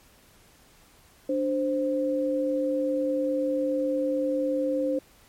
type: tone pair together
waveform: sine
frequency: 293.7 / 523.3 Hz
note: D4 / C5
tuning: 0 / 0 cents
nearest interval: minor seventh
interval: 1000 cents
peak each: -27 / -25 dBFS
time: 1.29-4.99 s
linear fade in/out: 5 ms
effects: pink hiss -57 dBFS RMS until 5.28 s + MP3 64 kbps